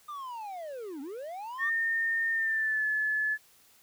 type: linear two-way sweep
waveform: triangle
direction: down then up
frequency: 1218 to 260.6 to 1218 Hz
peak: -35 dBFS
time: 0.08-1.7 s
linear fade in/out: 10 ms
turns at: 1.01 s
type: tone with pitch glide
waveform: sine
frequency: 1823 to 1722.7 Hz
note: A#6 to A6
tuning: -39 to -37 cents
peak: -26 dBFS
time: 1.58-3.38 s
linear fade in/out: 50 ms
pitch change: -98 cents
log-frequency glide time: 2.32-2.86 s
effects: white hiss -61 dBFS RMS until 3.82 s